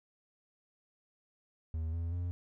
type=tone with pitch steps; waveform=triangle; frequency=80.3 / 84 / 87.87 Hz; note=E2 / E2 / F2; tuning=-45 / +33 / +11 cents; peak=-31 dBFS; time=1.74-2.31 s; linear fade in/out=0 ms; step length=190 ms; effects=none

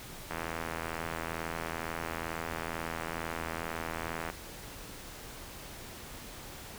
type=click train; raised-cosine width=0.5 ms; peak=-20 dBFS; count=329; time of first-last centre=0.31-4.3 s; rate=82.2 Hz; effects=pink hiss -46 dBFS RMS until 6.78 s

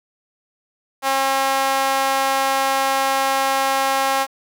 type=tone with high-pass filter; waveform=sawtooth; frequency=270 Hz; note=C#4; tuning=45 cents flat; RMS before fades=-19 dBFS; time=1.02-4.27 s; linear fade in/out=50 ms; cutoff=800 Hz; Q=1.9; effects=8-bit

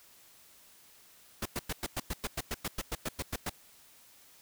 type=noise bursts; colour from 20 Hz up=pink; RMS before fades=-34 dBFS; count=16; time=1.42-3.496 s; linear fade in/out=5 ms; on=36 ms; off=100 ms; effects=white hiss -59 dBFS RMS until 4.41 s

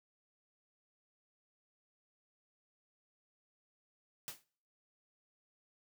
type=noise with exponential decay; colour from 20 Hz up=white; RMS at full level=-40 dBFS; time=4.28-4.44 s; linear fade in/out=0 ms; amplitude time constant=33 ms; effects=noise-tail reverb RT60 0.5 s tail -23 dB re dry + high-pass 60 Hz 12 dB/octave

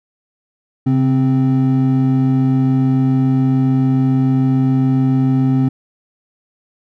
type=tone pair together; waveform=triangle; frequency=134.63 / 261.6 Hz; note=C3 / C4; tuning=+50 / 0 cents; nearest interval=octave; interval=1150 cents; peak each=-12 dBFS; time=0.86-5.69 s; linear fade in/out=10 ms; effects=none

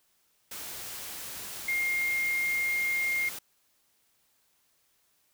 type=tone in noise; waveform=sine; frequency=2126 Hz; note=C7; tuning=27 cents sharp; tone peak=-26 dBFS; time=1.68-3.29 s; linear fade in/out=5 ms; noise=white; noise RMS=-40 dBFS; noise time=0.51-3.39 s; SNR=+11 dB; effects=white hiss -70 dBFS RMS until 5.33 s

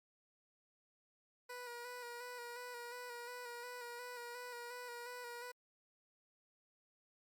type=tone with vibrato; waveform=15% pulse; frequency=485.3 Hz; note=B4; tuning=30 cents flat; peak=-40 dBFS; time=1.49-5.52 s; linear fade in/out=10 ms; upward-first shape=square; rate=2.8 Hz; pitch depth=28 cents each way; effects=Opus 48 kbps

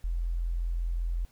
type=tone; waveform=sine; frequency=42.59 Hz; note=F1; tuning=43 cents flat; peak=-27 dBFS; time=0.04-1.25 s; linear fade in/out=0 ms; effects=pink hiss -64 dBFS RMS until 1.31 s

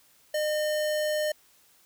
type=tone; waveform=square; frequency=608 Hz; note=D#5; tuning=40 cents flat; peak=-26 dBFS; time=0.34-1.32 s; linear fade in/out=5 ms; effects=white hiss -61 dBFS RMS until 1.85 s

